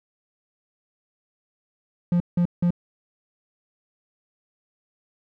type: tone bursts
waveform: triangle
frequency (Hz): 174.61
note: F3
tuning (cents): 0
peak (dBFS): -15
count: 3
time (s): 2.12-2.706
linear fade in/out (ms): 2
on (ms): 82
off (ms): 170
effects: none